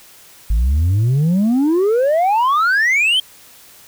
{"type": "exponential sweep", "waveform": "sine", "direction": "up", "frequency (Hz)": [50, 3208], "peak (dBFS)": -9, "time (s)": [0.5, 3.2], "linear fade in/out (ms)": 5, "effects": ["tanh soft clip ceiling -11 dBFS", "white hiss -44 dBFS RMS until 3.87 s"]}